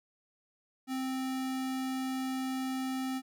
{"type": "tone", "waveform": "square", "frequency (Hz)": 261.6, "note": "C4", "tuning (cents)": 0, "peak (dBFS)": -33, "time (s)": [0.87, 3.22], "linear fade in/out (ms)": 50, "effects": []}